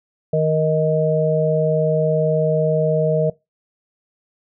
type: harmonic tone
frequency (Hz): 156.4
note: D#3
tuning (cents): +9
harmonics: 1 / 3 / 4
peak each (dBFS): -19 / -19 / -19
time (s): 0.33-3.3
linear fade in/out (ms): 5
effects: noise-tail reverb RT60 0.2 s tail -21 dB re dry